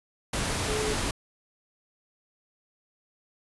sine tone in noise, 428.5 Hz, A4, 46 cents flat, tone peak -29 dBFS, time 0.68-0.94 s, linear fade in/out 5 ms, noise pink, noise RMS -29 dBFS, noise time 0.33-1.11 s, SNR -3 dB, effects resampled to 24000 Hz

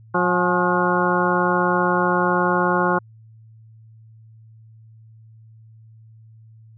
harmonic tone with a mistuned harmonic, 179.2 Hz, F3, 45 cents sharp, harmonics 1 / 2 / 3 / 4 / 5 / 6 / 7 / 8, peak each -24 / -23 / -25 / -28 / -24 / -23 / -29 / -24 dBFS, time 0.14-2.99 s, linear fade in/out 10 ms, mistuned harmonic 5, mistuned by -69 cents, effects added 111 Hz sine -44 dBFS peak until 6.77 s

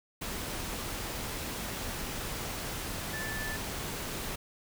sine tone in noise, 1753 Hz, A6, 7 cents flat, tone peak -37 dBFS, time 3.13-3.57 s, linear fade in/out 10 ms, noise pink, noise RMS -37 dBFS, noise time 0.21-4.36 s, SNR -3 dB, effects none

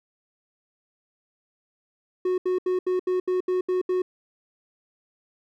triangle tone bursts, 366.7 Hz, F#4, 15 cents flat, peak -19 dBFS, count 9, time 2.25-4.02 s, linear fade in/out 5 ms, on 130 ms, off 75 ms, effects none

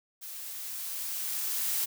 blue noise with level ramp, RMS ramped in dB -42 to -29 dBFS, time 0.21-1.86 s, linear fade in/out 20 ms, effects none

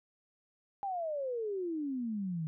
sine exponential sweep, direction down, 814 to 153.1 Hz, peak -33 dBFS, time 0.83-2.47 s, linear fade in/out 0 ms, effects none

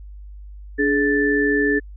sine tone cluster, 288.3 / 422.1 / 1761 Hz, D4 / G#4 / A6, -32 / +28 / +1 cents, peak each -20 dBFS, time 0.78-1.8 s, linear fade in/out 20 ms, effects added 50 Hz sine -35 dBFS peak until 1.96 s

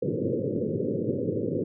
white band-pass noise, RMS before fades -28 dBFS, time 0.02-1.64 s, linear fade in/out 5 ms, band 100 to 530 Hz, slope 96 dB/octave, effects none

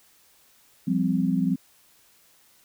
sine chord, F suspended second, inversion none, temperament equal with one note detuned, 174.61 / 196 / 259.1 Hz, F3 / G3 / C4, 0 / 0 / -17 cents, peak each -25 dBFS, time 0.87-1.56 s, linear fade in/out 10 ms, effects white hiss -59 dBFS RMS until 2.64 s

